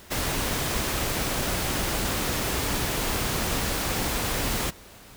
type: noise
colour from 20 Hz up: pink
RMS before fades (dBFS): -27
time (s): 0.1-4.71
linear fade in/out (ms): 20
effects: pink hiss -48 dBFS RMS until 5.16 s